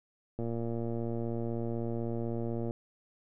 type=click train; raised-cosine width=2 ms; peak=-23 dBFS; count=270; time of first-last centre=0.39-2.709 s; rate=116 Hz; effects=none